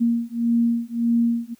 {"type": "beating tone pair", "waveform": "sine", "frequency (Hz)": [233.1, 234.8], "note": ["A#3", "A#3"], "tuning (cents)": [0, 13], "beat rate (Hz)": 1.7, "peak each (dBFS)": -21, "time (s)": [0, 1.55], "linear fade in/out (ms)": 20, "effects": ["white hiss -60 dBFS RMS until 1.59 s"]}